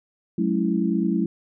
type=chord; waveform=sine; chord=F# minor seventh; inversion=none; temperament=equal with one note detuned; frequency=185 / 214.5 / 277.2 / 329.6 Hz; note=F#3 / A3 / C#4 / E4; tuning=0 / -44 / 0 / 0 cents; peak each=-24 / -24 / -28 / -25 dBFS; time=0.38-1.26 s; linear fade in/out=5 ms; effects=none